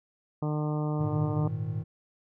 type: harmonic tone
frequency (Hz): 150.9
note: D3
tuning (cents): +47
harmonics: 1 / 2 / 3 / 4 / 5 / 6 / 7 / 8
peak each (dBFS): -28 / -34 / -38 / -40 / -42 / -44 / -45 / -46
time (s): 0.42-1.48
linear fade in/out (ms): 5
type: chord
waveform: triangle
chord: Ab suspended second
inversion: none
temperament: equal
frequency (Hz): 103.83 / 116.54 / 155.56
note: Ab2 / Bb2 / Eb3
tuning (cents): 0 / 0 / 0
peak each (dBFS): -32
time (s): 0.99-1.84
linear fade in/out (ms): 20
effects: none